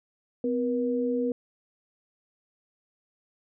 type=tone pair together; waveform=sine; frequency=253.9 / 479.3 Hz; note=B3 / A#4; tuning=+48 / +48 cents; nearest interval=major seventh; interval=1100 cents; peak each=-27 dBFS; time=0.44-1.32 s; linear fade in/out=2 ms; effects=none